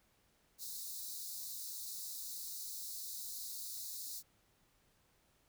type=high-pass noise; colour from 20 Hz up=white; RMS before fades=-45 dBFS; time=0.58-4.23 s; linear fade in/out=50 ms; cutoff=3800 Hz; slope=96 dB/octave; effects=pink hiss -73 dBFS RMS until 5.48 s